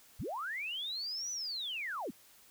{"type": "linear two-way sweep", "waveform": "sine", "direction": "up then down", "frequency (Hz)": [33.24, 6020, 156.1], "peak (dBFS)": -36, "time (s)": [0.19, 2.11], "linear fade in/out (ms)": 10, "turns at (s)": 1.31, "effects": ["white hiss -61 dBFS RMS until 2.5 s"]}